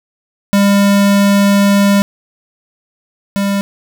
square tone pair in turn, 200.4 / 199.13 Hz, G3 / G3, +38 / +27 cents, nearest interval unison, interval 11 cents, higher first, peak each -8 / -13 dBFS, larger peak first, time 0.53-2.02 / 3.36-3.61 s, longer first, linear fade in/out 0 ms, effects 7-bit

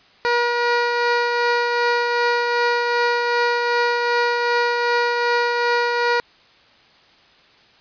15% pulse tone with tremolo, 478.8 Hz, A#4, 46 cents sharp, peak -9 dBFS, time 0.25-6.2 s, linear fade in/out 0 ms, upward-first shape triangle, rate 2.6 Hz, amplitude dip 35%, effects white hiss -52 dBFS RMS until 7.8 s + resampled to 11025 Hz

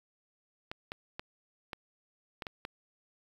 clicks, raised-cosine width 0.3 ms, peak -22 dBFS, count 7, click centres 0.715 / 0.919 / 1.195 / 1.732 / 2.422 / 2.468 / 2.651 s, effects 8-bit

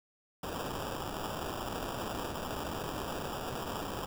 blue noise with sample-and-hold, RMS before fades -38 dBFS, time 0.43-4.06 s, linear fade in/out 5 ms, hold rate 2100 Hz, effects none

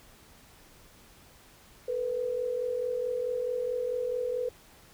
sine tone pair together, 452.3 / 496.9 Hz, A4 / B4, +48 / +11 cents, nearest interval major second, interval 163 cents, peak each -35 / -29 dBFS, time 1.88-4.49 s, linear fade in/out 5 ms, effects pink hiss -56 dBFS RMS until 4.93 s

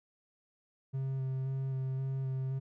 triangle tone with vibrato, 132.9 Hz, C3, 27 cents sharp, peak -30 dBFS, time 0.93-2.6 s, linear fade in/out 20 ms, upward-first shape square, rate 1.9 Hz, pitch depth 13 cents each way, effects none

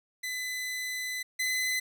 sawtooth tone pair in turn, 2009 / 2022 Hz, B6 / B6, +29 / +40 cents, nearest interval unison, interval 11 cents, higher second, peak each -29 / -24 dBFS, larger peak second, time 0.23-1.23 / 1.39-1.8 s, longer first, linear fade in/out 10 ms, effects none

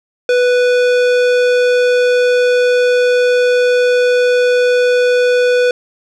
sine tone with tanh clipping, 493.9 Hz, B4, in tune, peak -11 dBFS, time 0.29-5.71 s, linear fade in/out 2 ms, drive 18 dB, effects none

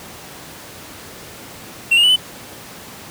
triangle tone with pitch steps, 2724 / 2842 / 2967 / 3017 Hz, F7 / F7 / F#7 / F#7, -44 / +30 / +4 / +33 cents, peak -8 dBFS, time 1.91-2.162 s, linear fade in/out 10 ms, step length 63 ms, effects pink hiss -36 dBFS RMS until 3.1 s + high-pass 100 Hz 12 dB/octave

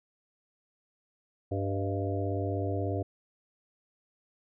harmonic tone with a mistuned harmonic, 98 Hz, G2, in tune, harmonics 1 / 3 / 4 / 5 / 6 / 7, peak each -31 / -36 / -37 / -38 / -39 / -39 dBFS, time 1.51-3.03 s, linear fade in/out 10 ms, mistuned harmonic 6, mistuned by +62 cents, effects none

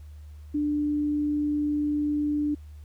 sine tone, 295.4 Hz, D4, 10 cents sharp, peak -23 dBFS, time 0.54-2.55 s, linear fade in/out 10 ms, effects added 75 Hz sine -41 dBFS peak until 2.84 s + pink hiss -64 dBFS RMS until 2.84 s

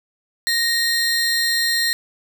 40% pulse tone pair together, 1864 / 4172 Hz, A#6 / C8, -1 / -6 cents, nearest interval octave + major second, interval 1395 cents, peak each -19 dBFS, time 0.47-1.93 s, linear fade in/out 0 ms, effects none

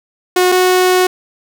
sawtooth tone pair in turn, 363.8 / 367 Hz, F#4 / F#4, -29 / -14 cents, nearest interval unison, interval 15 cents, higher second, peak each -5 dBFS, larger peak neither, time 0.36-0.52 / 0.52-1.07 s, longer second, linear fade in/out 5 ms, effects none

